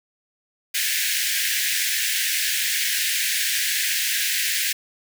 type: high-pass noise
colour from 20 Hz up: pink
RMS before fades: -23 dBFS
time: 0.74-4.73 s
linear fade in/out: 10 ms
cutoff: 1600 Hz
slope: 96 dB/octave
effects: none